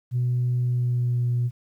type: tone with pitch glide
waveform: sine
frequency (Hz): 123.47 to 121.42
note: B2 to B2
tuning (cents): 0 to -29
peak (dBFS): -19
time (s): 0.11-1.51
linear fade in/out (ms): 50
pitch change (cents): -29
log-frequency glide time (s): 0.6-1.29
effects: tanh soft clip ceiling -17 dBFS + 10-bit